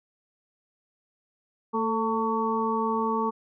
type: harmonic tone with a mistuned harmonic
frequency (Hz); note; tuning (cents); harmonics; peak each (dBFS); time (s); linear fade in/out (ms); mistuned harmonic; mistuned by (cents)
224.7; A3; +37; 1 / 2 / 4 / 5; -29 / -29 / -29 / -29; 1.73-3.31; 20; 2; -27
effects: none